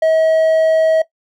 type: tone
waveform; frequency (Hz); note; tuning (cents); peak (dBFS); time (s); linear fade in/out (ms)
triangle; 640; D#5; +49; -8; 0.02-1.02; 5
effects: noise-tail reverb RT60 0.1 s tail -17 dB re dry